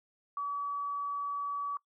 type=tone; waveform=sine; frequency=1142 Hz; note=D6; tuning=49 cents flat; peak=-32 dBFS; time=0.37-1.77 s; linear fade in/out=2 ms; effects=noise-tail reverb RT60 0.1 s tail -22 dB re dry